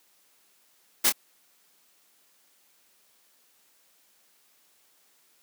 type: noise with echo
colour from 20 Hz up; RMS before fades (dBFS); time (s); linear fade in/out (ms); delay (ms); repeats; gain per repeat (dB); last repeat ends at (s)
white; -21; 1.04-1.1; 10; 25; 1; -6; 1.125
effects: white hiss -64 dBFS RMS until 5.42 s + high-pass 200 Hz 12 dB/octave